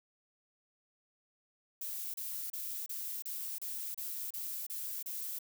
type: noise bursts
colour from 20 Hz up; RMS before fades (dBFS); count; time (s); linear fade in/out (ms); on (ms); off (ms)
violet; -40; 10; 1.81-5.389; 5; 330; 31
effects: none

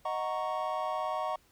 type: chord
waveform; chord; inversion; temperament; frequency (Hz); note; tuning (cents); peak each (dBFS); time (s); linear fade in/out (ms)
triangle; D# minor seventh; none; equal; 622.3 / 740 / 932.3 / 1108.7; D#5 / F#5 / A#5 / C#6; 0 / 0 / 0 / 0; -34 / -34 / -36 / -34; 0.05-1.36; 5
effects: pink hiss -65 dBFS RMS until 1.51 s

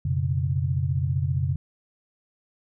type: chord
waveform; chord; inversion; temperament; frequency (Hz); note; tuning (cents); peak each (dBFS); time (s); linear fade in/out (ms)
sine; F# suspended fourth; none; equal with one note detuned; 90.28 / 123.47 / 138.59; F#2 / B2 / C#3; -42 / 0 / 0; -26 / -28 / -25; 0.05-1.56; 5
effects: none

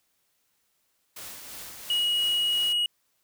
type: noise with tremolo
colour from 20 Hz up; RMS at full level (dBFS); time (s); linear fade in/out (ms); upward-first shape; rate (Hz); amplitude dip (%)
white; -40; 1.16-2.73; 5; sine; 2.9; 35
type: tone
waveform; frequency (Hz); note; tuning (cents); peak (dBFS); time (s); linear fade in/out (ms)
triangle; 2900; F#7; -35; -21; 1.9-2.86; 2
effects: white hiss -72 dBFS RMS until 3.23 s

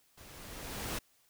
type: noise with level ramp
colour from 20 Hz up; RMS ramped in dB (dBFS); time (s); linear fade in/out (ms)
pink; -54 to -36; 0.17-0.99; 10
effects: white hiss -69 dBFS RMS until 1.29 s

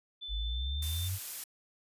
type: tone with pitch glide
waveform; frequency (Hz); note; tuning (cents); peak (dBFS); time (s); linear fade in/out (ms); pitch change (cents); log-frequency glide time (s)
sine; 3517 to 3572; A7 to A7; -1 to +25; -39; 0.21-1.09; 20; +26; 0.36-0.77
type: exponential sweep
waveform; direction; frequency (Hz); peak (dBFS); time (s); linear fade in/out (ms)
sine; up; 50.2 to 99.5; -32; 0.28-1.19; 50
type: noise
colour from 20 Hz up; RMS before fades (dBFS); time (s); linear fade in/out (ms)
blue; -39; 0.82-1.44; 5
effects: resampled to 32000 Hz

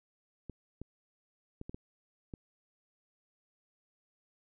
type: clicks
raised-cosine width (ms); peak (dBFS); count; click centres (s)
3; -29; 6; 0.497 / 0.816 / 1.614 / 1.695 / 1.745 / 2.338
effects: none

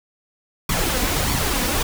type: noise with flanger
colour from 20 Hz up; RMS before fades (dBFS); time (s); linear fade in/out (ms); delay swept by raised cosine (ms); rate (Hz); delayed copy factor
pink; -21; 0.69-1.83; 5; 0.88 to 4.08; 1.6; +0.55
effects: none

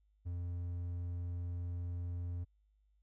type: tone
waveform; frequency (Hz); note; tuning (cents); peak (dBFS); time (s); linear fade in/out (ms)
triangle; 87.5; F2; +4; -35; 0.25-2.45; 20
effects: added 51 Hz sine -69 dBFS peak until 3.02 s

